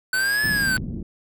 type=linear two-way sweep; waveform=square; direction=up then down; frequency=1500 to 1741 to 1500 Hz; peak=-20 dBFS; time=0.13-0.77 s; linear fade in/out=2 ms; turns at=0.46 s
type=click train; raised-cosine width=0.3 ms; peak=-20 dBFS; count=82; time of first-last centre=0.14-0.778 s; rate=127 Hz
type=low-pass noise; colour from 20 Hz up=white; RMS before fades=-30 dBFS; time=0.43-1.03 s; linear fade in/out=5 ms; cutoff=250 Hz; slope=24 dB/octave
effects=none